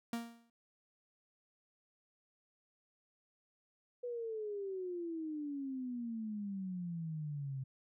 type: tone with exponential decay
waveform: 45% pulse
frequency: 233.1 Hz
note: A#3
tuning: in tune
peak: -34 dBFS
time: 0.13-0.5 s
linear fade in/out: 2 ms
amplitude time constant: 79 ms
type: exponential sweep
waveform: sine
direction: down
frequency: 493.9 to 130.81 Hz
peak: -38 dBFS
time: 4.03-7.64 s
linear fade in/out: 10 ms
effects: none